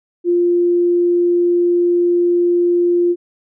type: tone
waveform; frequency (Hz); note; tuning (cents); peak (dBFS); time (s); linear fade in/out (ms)
sine; 349.4; F4; +1; -11; 0.24-3.16; 50
effects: none